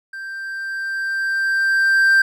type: tone with level ramp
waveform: triangle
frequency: 1574 Hz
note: G6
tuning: 7 cents sharp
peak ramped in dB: -27 to -8 dBFS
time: 0.13-2.22 s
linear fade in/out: 5 ms
effects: none